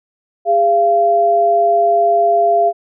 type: tone pair together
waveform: sine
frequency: 407.9 / 686 Hz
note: G#4 / F5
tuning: -31 / -31 cents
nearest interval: major sixth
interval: 900 cents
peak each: -17 / -10 dBFS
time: 0.45-2.73 s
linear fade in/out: 50 ms
effects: none